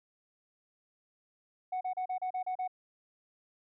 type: tone bursts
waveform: sine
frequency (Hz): 740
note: F#5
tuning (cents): 0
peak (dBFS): -29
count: 8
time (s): 1.72-2.678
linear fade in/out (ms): 10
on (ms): 90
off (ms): 34
effects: tanh soft clip ceiling -30 dBFS